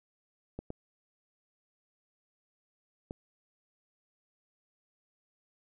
clicks, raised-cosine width 2 ms, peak -25 dBFS, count 3, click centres 0.59 / 0.704 / 3.109 s, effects none

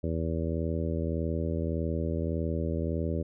harmonic tone, 81.7 Hz, E2, 15 cents flat, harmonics 1 / 2 / 3 / 4 / 5 / 6 / 7, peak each -31 / -34 / -36 / -37 / -38 / -39 / -39 dBFS, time 0.03-3.23 s, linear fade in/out 10 ms, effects none

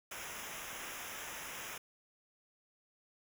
pink noise with comb filter, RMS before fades -45 dBFS, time 0.11-1.78 s, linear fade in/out 5 ms, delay 0.23 ms, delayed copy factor -0.85, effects none

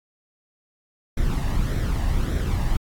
brown noise with flanger, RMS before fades -22 dBFS, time 1.17-2.77 s, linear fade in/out 5 ms, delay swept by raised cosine 0.52 to 1.09 ms, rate 1.7 Hz, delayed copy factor +0.55, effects AAC 64 kbps

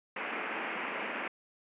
white band-pass noise, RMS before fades -37 dBFS, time 0.16-1.28 s, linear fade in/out 5 ms, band 200 to 2600 Hz, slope 48 dB/octave, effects resampled to 8000 Hz

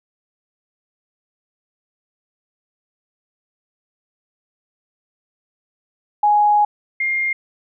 sine tone pair in turn, 833 / 2119 Hz, G#5 / C7, +5 / +21 cents, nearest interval octave + major third, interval 1616 cents, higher second, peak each -11 / -17 dBFS, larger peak first, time 6.23-6.65 / 7-7.33 s, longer first, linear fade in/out 5 ms, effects none

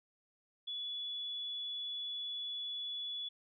sine tone, 3419 Hz, G#7, 50 cents sharp, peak -38 dBFS, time 0.67-3.29 s, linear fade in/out 10 ms, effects none

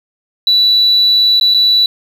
triangle tone with dropouts, 3951 Hz, B7, in tune, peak -4 dBFS, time 0.47-1.86 s, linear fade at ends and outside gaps 2 ms, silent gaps 1.398-1.411 / 1.539-1.545 s, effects tanh soft clip ceiling -4 dBFS + 7-bit

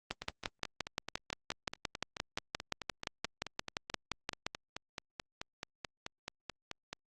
two click trains, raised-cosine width 0.2 ms, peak -22 / -16 dBFS, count 32 / 26, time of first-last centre 0.22-6.93 / 0.11-4.465 s, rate 4.62 / 5.74 Hz, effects Opus 24 kbps

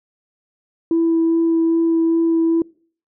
sine tone with vibrato, 330 Hz, E4, 2 cents sharp, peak -12 dBFS, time 0.91-2.62 s, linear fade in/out 2 ms, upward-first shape sine, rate 2.5 Hz, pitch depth 9 cents each way, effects noise-tail reverb RT60 0.5 s tail -26 dB re dry + tanh soft clip ceiling -10 dBFS

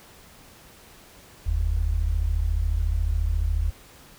sine tone pair together, 43.65 / 77.78 Hz, F1 / D#2, 0 / 0 cents, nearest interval minor seventh, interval 1000 cents, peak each -23 / -24 dBFS, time 1.46-3.71 s, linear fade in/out 10 ms, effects pink hiss -50 dBFS RMS until 4.18 s

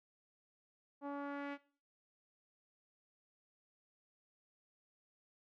sawtooth tone with low-pass filter sweep, 283.7 Hz, C#4, 40 cents sharp, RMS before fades -43 dBFS, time 1.01-1.58 s, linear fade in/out 50 ms, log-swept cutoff 930 to 2300 Hz, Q 1.8, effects noise-tail reverb RT60 0.4 s tail -18 dB re dry

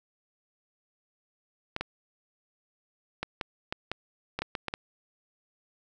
clicks, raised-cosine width 0.3 ms, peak -15 dBFS, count 11, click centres 1.764 / 1.81 / 3.23 / 3.412 / 3.725 / 3.916 / 4.39 / 4.42 / 4.552 / 4.683 / 4.739 s, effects none

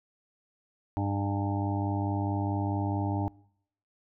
harmonic tone with a mistuned harmonic, 100 Hz, G2, 35 cents sharp, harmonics 1 / 2 / 3 / 4 / 6 / 7 / 8 / 9, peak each -29 / -38 / -32 / -45 / -42 / -41 / -37 / -40 dBFS, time 0.97-3.28 s, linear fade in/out 0 ms, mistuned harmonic 8, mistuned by +33 cents, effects noise-tail reverb RT60 0.7 s tail -24 dB re dry

